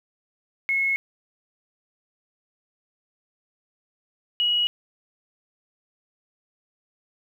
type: tone pair in turn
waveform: sine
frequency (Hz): 2179 / 2909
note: C#7 / F#7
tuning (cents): -30 / -30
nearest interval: perfect fourth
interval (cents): 500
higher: second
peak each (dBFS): -20 / -19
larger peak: second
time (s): 0.69-0.96 / 4.4-4.67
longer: neither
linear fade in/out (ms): 0
effects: 9-bit